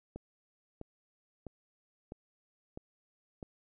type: click train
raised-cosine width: 2 ms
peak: -29 dBFS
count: 6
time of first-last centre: 0.16-3.428 s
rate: 1.53 Hz
effects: none